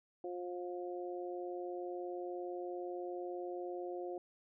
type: harmonic tone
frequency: 177.7 Hz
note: F3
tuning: 30 cents sharp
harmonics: 2 / 3 / 4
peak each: -41 / -46 / -47 dBFS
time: 0.24-4.18 s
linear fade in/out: 2 ms
effects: none